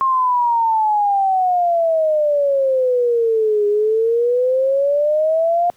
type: exponential two-way sweep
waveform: sine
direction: down then up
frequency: 1075 to 410 to 707 Hz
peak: -13 dBFS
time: 0.01-5.7 s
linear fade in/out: 0 ms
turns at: 3.67 s
effects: pink hiss -55 dBFS RMS until 5.76 s + high-pass 100 Hz 12 dB/octave